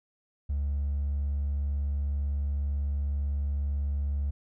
triangle tone with hard clipping, 71 Hz, C#2, 42 cents sharp, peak -26 dBFS, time 0.49-4.31 s, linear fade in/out 10 ms, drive 2 dB, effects none

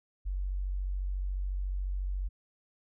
sine tone, 47.04 Hz, F#1, 29 cents sharp, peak -30 dBFS, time 0.25-2.29 s, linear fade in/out 20 ms, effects none

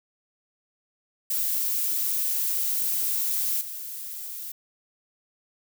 violet noise with level steps, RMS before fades -26 / -36 dBFS, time 1.3-4.52 s, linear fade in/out 5 ms, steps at 3.61 s, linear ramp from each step 2 ms, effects none

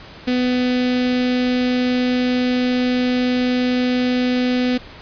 sawtooth tone with notch filter, 250 Hz, B3, 21 cents sharp, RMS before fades -18 dBFS, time 0.27-4.78 s, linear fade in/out 10 ms, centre 1000 Hz, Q 0.69, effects pink hiss -39 dBFS RMS until 5.01 s + resampled to 11025 Hz

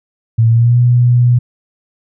sine tone with pitch glide, 113.9 to 122.07 Hz, A#2 to B2, -40 to -20 cents, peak -6 dBFS, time 0.38-1.39 s, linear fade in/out 10 ms, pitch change +120 cents, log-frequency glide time 0.48-0.78 s, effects none

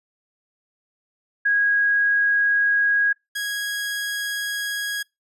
sine / sawtooth tone pair in turn, 1647 / 1652.9 Hz, G#6 / G#6, -15 / -9 cents, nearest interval unison, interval 6 cents, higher second, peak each -16 / -21 dBFS, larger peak first, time 1.45-3.13 / 3.35-5.03 s, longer neither, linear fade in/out 10 ms, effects noise-tail reverb RT60 0.2 s tail -26 dB re dry + resampled to 32000 Hz

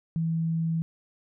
sine tone, 163.6 Hz, E3, 13 cents flat, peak -24 dBFS, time 0.16-0.82 s, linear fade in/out 0 ms, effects none

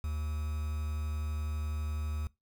triangle tone with quantisation, 76 Hz, D#2, 40 cents flat, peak -30 dBFS, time 0.04-2.27 s, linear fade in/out 0 ms, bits 8, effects noise-tail reverb RT60 0.2 s tail -21 dB re dry

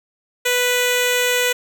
10% pulse tone with notch filter, 493.9 Hz, B4, in tune, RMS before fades -18 dBFS, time 0.45-1.53 s, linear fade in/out 10 ms, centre 1100 Hz, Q 1.3, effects none

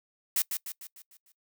blue noise with echo, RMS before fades -26 dBFS, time 0.36-0.42 s, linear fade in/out 2 ms, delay 150 ms, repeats 6, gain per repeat -6 dB, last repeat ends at 1.32 s, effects noise-tail reverb RT60 0.1 s tail -22 dB re dry

